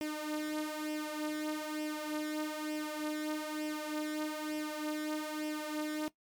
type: tone with flanger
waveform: sawtooth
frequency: 305 Hz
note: D#4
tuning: 34 cents flat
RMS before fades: -37 dBFS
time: 0.01-6.08 s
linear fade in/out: 0 ms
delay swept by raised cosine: 0.36 to 3.86 ms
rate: 1.1 Hz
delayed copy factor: +0.65
effects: noise-tail reverb RT60 0.1 s tail -18 dB re dry + MP3 96 kbps